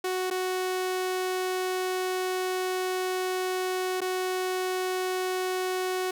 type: tone with dropouts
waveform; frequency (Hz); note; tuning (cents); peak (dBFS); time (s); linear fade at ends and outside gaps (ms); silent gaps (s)
sawtooth; 370; F#4; 0; -23; 0.04-6.11; 5; 0.302-0.309 / 4.006-4.015
effects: none